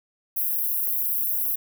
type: high-pass noise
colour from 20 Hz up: white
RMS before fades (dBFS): -25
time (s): 0.36-1.56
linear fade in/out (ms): 10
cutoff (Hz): 11000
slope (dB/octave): 96
effects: none